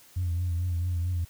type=tone with vibrato; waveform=sine; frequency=87.5 Hz; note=F2; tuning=4 cents sharp; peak=-24 dBFS; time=0.16-1.25 s; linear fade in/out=10 ms; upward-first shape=triangle; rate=4.5 Hz; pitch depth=69 cents each way; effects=tanh soft clip ceiling -22 dBFS + white hiss -55 dBFS RMS until 1.29 s